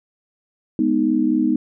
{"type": "chord", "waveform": "sine", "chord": "G# minor", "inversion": "none", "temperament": "equal", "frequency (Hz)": [207.7, 246.9, 311.1], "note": ["G#3", "B3", "D#4"], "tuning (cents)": [0, 0, 0], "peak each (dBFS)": [-23, -19, -18], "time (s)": [0.79, 1.56], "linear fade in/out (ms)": 2, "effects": []}